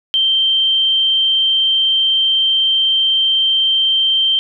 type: tone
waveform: sine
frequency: 3136 Hz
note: G7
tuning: in tune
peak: -11 dBFS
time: 0.14-4.39 s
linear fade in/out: 0 ms
effects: none